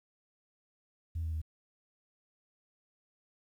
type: tone with pitch steps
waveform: sine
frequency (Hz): 82.41 / 80.67 / 78.96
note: E2 / E2 / D#2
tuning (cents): 0 / -37 / +26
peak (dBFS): -31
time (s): 1.15-1.417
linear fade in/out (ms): 10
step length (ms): 89
effects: tanh soft clip ceiling -29 dBFS + 11-bit